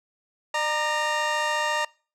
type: tone pair together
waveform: 20% pulse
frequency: 601.9 / 930 Hz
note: D5 / A#5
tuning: +42 / -4 cents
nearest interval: minor sixth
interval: 754 cents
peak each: -23 / -20 dBFS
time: 0.54-1.85 s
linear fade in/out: 5 ms
effects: noise-tail reverb RT60 0.4 s tail -25 dB re dry + low-pass 7000 Hz 12 dB/octave